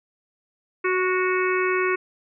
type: harmonic tone with a mistuned harmonic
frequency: 370 Hz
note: F#4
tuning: in tune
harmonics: 1 / 3 / 4 / 5 / 6 / 7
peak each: -22 / -27 / -29 / -30 / -29 / -32 dBFS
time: 0.84-1.96 s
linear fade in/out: 10 ms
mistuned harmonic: 4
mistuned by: -23 cents
effects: none